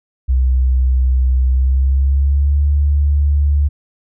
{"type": "tone with pitch glide", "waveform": "sine", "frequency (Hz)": [64, 72.25], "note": ["C2", "D2"], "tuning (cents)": [-38, -28], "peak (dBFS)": -10, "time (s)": [0.28, 3.69], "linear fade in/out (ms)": 20, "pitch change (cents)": 210, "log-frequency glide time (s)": [1.47, 2.62], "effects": []}